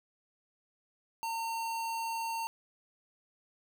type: tone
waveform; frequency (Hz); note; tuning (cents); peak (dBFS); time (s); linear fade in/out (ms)
square; 911; A#5; -40; -34; 1.23-2.47; 0
effects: none